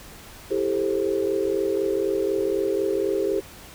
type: chord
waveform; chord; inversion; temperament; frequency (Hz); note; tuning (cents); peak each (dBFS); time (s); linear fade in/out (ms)
sine; A minor seventh; second; just; 330 / 396 / 440 / 528; E4 / G4 / A4 / C5; +2 / +18 / 0 / +16; -29 / -23 / -28 / -29; 0.5-3.41; 20
effects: pink hiss -44 dBFS RMS until 3.74 s